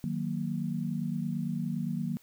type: chord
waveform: sine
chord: D# minor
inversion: none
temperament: equal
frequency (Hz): 155.56 / 185 / 233.1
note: D#3 / F#3 / A#3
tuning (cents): 0 / 0 / 0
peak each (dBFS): -34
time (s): 0.04-2.17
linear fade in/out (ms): 0
effects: white hiss -62 dBFS RMS until 2.22 s